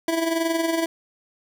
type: tone with amplitude modulation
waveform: 25% pulse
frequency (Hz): 329.5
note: E4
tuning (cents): -1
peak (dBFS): -15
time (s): 0.08-0.86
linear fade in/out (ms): 2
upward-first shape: sine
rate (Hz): 21.5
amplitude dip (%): 55
effects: none